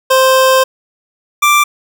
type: tone pair in turn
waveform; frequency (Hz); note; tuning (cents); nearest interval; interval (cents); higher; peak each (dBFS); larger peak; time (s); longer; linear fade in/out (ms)
25% pulse; 523.3 / 1176.9; C5 / D6; 0 / +3; octave + major second; 1403; second; -3; neither; 0.1-0.64 / 1.42-1.64; first; 10
effects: none